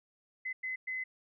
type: tone bursts at uneven times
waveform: sine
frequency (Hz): 2036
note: C7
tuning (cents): -48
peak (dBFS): -34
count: 3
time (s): 0.45-0.53 / 0.63-0.76 / 0.87-1.04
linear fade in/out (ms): 10
effects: none